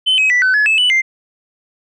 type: tone with pitch steps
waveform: sine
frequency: 3053 / 2545 / 1969 / 1515 / 1702 / 2609 / 2972 / 2094 Hz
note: G7 / D#7 / B6 / F#6 / G#6 / E7 / F#7 / C7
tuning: -46 / +39 / -6 / +40 / +42 / -18 / +7 / +1 cents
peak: -8 dBFS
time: 0.06-1.02 s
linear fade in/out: 20 ms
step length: 120 ms
effects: tanh soft clip ceiling -8 dBFS